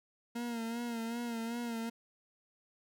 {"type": "tone with vibrato", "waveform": "40% pulse", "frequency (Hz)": 233.1, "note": "A#3", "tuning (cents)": 0, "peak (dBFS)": -35, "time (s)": [0.35, 1.9], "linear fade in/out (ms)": 10, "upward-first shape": "sine", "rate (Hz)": 2.6, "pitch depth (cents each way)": 49, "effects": []}